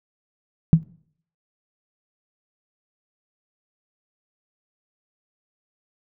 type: tone with exponential decay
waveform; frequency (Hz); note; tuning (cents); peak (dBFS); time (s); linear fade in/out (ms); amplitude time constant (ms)
sine; 161.1; E3; -39; -4; 0.73-0.83; 0; 20
effects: noise-tail reverb RT60 0.6 s tail -22 dB re dry